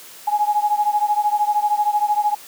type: beating tone pair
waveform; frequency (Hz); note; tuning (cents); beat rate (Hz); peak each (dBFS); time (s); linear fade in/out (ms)
sine; 830.6 / 843.6; G#5 / G#5; 0 / +27; 13; -18 / -20; 0.27-2.35; 10
effects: white hiss -41 dBFS RMS until 2.47 s + high-pass 200 Hz 12 dB/octave